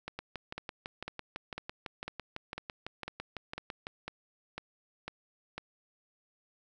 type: two click trains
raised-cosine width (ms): 0.3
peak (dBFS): -22 / -22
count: 12 / 23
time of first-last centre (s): 0.08-5.58 / 0.19-3.869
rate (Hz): 2 / 5.98
effects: none